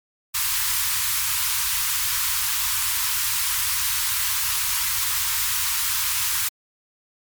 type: band-stop noise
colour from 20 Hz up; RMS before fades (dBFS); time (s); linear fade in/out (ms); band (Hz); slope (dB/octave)
white; -23; 0.34-6.49; 10; 120 to 900; 96
effects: MP3 96 kbps